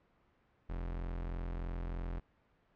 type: tone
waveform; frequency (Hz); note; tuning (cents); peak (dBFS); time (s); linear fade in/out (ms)
40% pulse; 43.17; F1; -19; -36; 0.69-2.2; 10
effects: pink hiss -71 dBFS RMS until 2.75 s + low-pass 2000 Hz 12 dB/octave